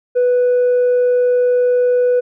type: tone with tanh clipping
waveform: triangle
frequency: 493.9 Hz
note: B4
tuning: in tune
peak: -11 dBFS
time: 0.15-2.21 s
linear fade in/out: 20 ms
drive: 6 dB
effects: none